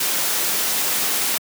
white noise, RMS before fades -21 dBFS, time 0-1.38 s, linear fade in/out 5 ms, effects high-pass 200 Hz 12 dB/octave

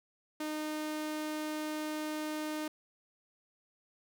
sawtooth tone, 306.7 Hz, D#4, 25 cents flat, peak -31 dBFS, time 0.4-2.68 s, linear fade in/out 5 ms, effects none

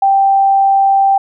sine tone, 784 Hz, G5, in tune, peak -7 dBFS, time 0.02-1.18 s, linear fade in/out 5 ms, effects none

